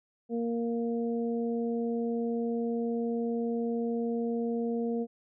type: harmonic tone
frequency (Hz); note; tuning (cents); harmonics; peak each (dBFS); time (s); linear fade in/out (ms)
233.1; A#3; 0; 1 / 2 / 3; -30 / -32 / -43; 0.29-5.07; 50
effects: none